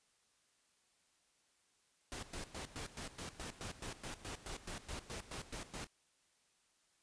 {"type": "noise with tremolo", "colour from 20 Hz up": "pink", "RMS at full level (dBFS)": -45, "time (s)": [2.12, 5.87], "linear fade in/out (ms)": 0, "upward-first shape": "square", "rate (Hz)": 4.7, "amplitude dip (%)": 80, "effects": ["white hiss -75 dBFS RMS until 7.02 s", "resampled to 22050 Hz"]}